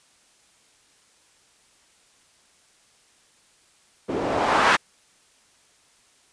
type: noise with low-pass filter sweep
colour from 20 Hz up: blue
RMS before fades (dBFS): -21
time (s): 4.08-4.77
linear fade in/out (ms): 20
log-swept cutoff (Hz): 360 to 1500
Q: 1.5
effects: white hiss -59 dBFS RMS until 6.32 s + resampled to 22050 Hz